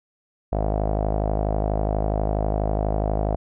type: tone with low-pass filter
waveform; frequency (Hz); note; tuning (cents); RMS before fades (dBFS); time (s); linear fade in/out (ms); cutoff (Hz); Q
sawtooth; 52.2; G#1; +10; -23; 0.52-3.36; 5; 680; 4.6
effects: none